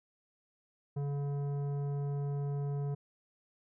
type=tone with tanh clipping; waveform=sine; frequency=142.2 Hz; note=C#3; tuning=45 cents sharp; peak=-34 dBFS; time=0.96-2.95 s; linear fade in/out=10 ms; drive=12 dB; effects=none